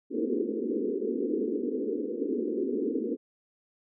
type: band-pass noise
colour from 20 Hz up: white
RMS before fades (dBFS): -30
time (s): 0.1-3.17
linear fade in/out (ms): 50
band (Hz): 220 to 470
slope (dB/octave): 96
effects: none